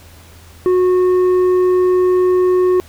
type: tone with tanh clipping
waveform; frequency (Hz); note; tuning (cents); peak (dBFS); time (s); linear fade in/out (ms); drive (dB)
sine; 365.3; F#4; -22; -11; 0.66-2.8; 0; 6
effects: added 83 Hz sine -41 dBFS peak until 2.88 s + pink hiss -44 dBFS RMS until 2.88 s